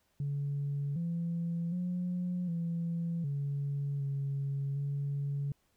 sine tone with pitch steps, 142.1 / 169.2 / 178.9 / 168.5 / 141.4 / 138.9 / 141.4 Hz, C#3 / E3 / F3 / E3 / C#3 / C#3 / C#3, +43 / +45 / +42 / +38 / +35 / +4 / +35 cents, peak -30 dBFS, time 0.2-5.52 s, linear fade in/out 2 ms, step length 760 ms, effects tanh soft clip ceiling -28 dBFS + pink hiss -74 dBFS RMS until 5.76 s

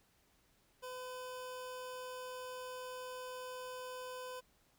25% pulse tone, 506 Hz, B4, 42 cents sharp, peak -40 dBFS, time 0.82-4.41 s, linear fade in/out 20 ms, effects pink hiss -72 dBFS RMS until 4.78 s

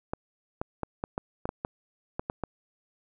clicks, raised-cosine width 1 ms, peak -16 dBFS, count 11, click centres 0.135 / 0.615 / 0.833 / 1.039 / 1.179 / 1.455 / 1.491 / 1.649 / 2.195 / 2.299 / 2.437 s, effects none

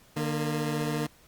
20% pulse tone pair together, 150.4 / 233.1 Hz, D3 / A#3, +42 / 0 cents, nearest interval minor sixth, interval 758 cents, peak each -24 / -28 dBFS, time 0.16-1.07 s, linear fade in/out 10 ms, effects pink hiss -58 dBFS RMS until 1.27 s + Opus 48 kbps

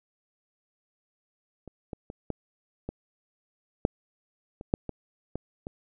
clicks, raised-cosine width 2 ms, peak -29 / -22 / -25 / -17 / -20 / -8 / -26 / -9 / -20 / -19 / -23 dBFS, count 11, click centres 1.677 / 1.932 / 2.101 / 2.303 / 2.89 / 3.851 / 4.611 / 4.739 / 4.893 / 5.356 / 5.669 s, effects none

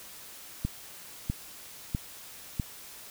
click train, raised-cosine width 5 ms, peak -16 dBFS, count 4, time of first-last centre 0.65-2.598 s, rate 1.54 Hz, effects white hiss -47 dBFS RMS until 3.1 s

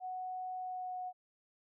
sine tone with pitch glide, 740 to 733.2 Hz, F#5 to F#5, 0 to -16 cents, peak -38 dBFS, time 0-1.13 s, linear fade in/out 50 ms, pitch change -16 cents, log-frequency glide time 0.55-1 s, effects none

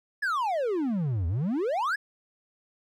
triangle exponential two-way sweep, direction down then up, 1757 to 79.1 to 1757 Hz, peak -23 dBFS, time 0.22-1.96 s, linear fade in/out 10 ms, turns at 1.27 s, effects none

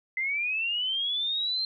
sine linear sweep, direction up, 2036 to 4174 Hz, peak -26 dBFS, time 0.17-1.65 s, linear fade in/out 2 ms, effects none

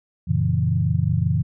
sine chord, F# dominant seventh, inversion none, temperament equal with one note detuned, 91.59 / 116.54 / 138.59 / 164.81 Hz, F#2 / A#2 / C#3 / E3, -17 / 0 / 0 / 0 cents, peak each -23 dBFS, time 0.27-1.43 s, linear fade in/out 20 ms, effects none

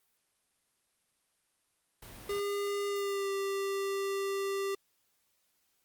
pink noise, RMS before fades -49 dBFS, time 2.02-2.4 s, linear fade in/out 5 ms
square tone with pitch glide, 404.7 to 393.4 Hz, G#4 to G4, -45 to +6 cents, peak -32 dBFS, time 2.29-4.75 s, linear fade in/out 5 ms, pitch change -49 cents, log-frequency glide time 2.87-3.31 s
effects white hiss -75 dBFS RMS until 5.84 s + Opus 32 kbps

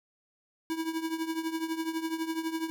square tone with tremolo, 324 Hz, E4, 30 cents flat, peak -28 dBFS, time 0.7-2.7 s, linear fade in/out 0 ms, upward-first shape triangle, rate 12 Hz, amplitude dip 80%, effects none

